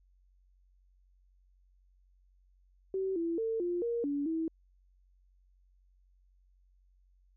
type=tone with pitch steps; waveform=sine; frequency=382.3 / 334.7 / 450 / 350.7 / 469.4 / 285.7 / 323.9 Hz; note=G4 / E4 / A4 / F4 / A#4 / D4 / E4; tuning=-43 / +26 / +39 / +7 / +12 / -48 / -30 cents; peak=-30 dBFS; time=2.94-4.48 s; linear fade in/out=2 ms; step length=220 ms; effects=added 46 Hz sine -63 dBFS peak until 7.36 s